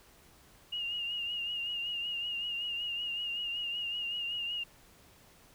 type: tone with vibrato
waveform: sine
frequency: 2840 Hz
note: F7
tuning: 28 cents sharp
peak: -33 dBFS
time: 0.72-4.64 s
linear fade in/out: 10 ms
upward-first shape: triangle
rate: 5.3 Hz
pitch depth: 51 cents each way
effects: pink hiss -60 dBFS RMS until 5.54 s